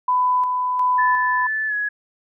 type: tone with tremolo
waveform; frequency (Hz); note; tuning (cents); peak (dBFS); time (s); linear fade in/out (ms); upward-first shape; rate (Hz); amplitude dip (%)
sine; 1000; B5; +21; -15; 0.08-1.47; 5; square; 1.4; 35
type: tone with pitch glide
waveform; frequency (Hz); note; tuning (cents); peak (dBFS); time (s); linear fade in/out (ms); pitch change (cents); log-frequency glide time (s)
sine; 1747 to 1677.8; A6 to G#6; -13 to +17; -20; 0.98-1.89; 10; -70; 1.67-1.74
effects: none